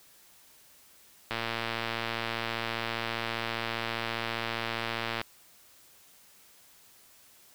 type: click train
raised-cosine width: 0.3 ms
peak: -15 dBFS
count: 450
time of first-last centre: 1.31-5.214 s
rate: 115 Hz
effects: white hiss -58 dBFS RMS until 7.54 s